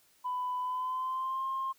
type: tone with pitch glide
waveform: sine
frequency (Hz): 998 to 1063.5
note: B5 to C6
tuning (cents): +18 to +28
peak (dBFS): -30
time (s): 0.24-1.73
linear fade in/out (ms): 20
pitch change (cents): +110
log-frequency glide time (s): 0.59-1.46
effects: tanh soft clip ceiling -27 dBFS + white hiss -66 dBFS RMS until 1.78 s